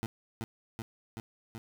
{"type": "tone with echo", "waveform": "20% pulse", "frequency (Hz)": 112.6, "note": "A2", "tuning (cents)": 40, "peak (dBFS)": -28, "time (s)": [0.03, 0.06], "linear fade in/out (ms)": 0, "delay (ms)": 380, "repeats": 4, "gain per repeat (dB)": -2, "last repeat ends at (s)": 1.58, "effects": []}